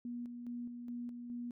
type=tone with tremolo; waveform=sine; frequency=240.8 Hz; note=B3; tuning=44 cents flat; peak=-39 dBFS; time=0.05-1.51 s; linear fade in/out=2 ms; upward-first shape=square; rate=2.4 Hz; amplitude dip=40%; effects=none